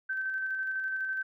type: tone with tremolo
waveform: sine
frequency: 1545 Hz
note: G6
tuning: 26 cents flat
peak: -29 dBFS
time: 0.09-1.23 s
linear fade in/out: 10 ms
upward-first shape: square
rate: 12 Hz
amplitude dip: 25%
effects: none